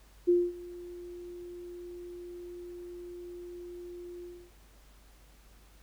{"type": "tone with ADSR envelope", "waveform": "sine", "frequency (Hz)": 351.6, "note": "F4", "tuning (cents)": 12, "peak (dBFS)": -19, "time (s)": [0.27, 4.52], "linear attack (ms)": 21, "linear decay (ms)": 230, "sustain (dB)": -22, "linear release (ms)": 280, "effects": ["added 50 Hz sine -56 dBFS peak until 5.82 s", "pink hiss -62 dBFS RMS until 5.82 s"]}